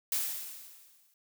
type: noise with exponential decay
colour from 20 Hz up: blue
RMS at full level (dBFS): -29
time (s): 0.12-1.14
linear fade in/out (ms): 2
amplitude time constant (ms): 220
effects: none